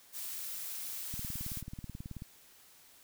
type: noise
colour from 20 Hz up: blue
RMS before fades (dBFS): -41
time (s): 0.12-1.63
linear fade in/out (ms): 50
type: click train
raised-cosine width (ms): 5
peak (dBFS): -30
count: 21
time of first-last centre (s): 1.14-2.221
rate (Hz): 18.5
effects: white hiss -60 dBFS RMS until 3.03 s